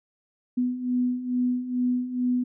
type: beating tone pair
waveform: sine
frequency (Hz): 246.9 / 249.2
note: B3 / B3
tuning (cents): 0 / +16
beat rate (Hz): 2.3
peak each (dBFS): -29 / -24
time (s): 0.57-2.44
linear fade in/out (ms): 10
effects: none